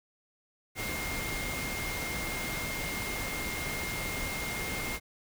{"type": "tone in noise", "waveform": "sine", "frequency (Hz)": 2125, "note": "C7", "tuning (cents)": 26, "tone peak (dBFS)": -37, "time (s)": [0.75, 5], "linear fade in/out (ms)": 50, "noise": "pink", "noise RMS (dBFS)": -36, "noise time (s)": [0.75, 5], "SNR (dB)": -4, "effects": []}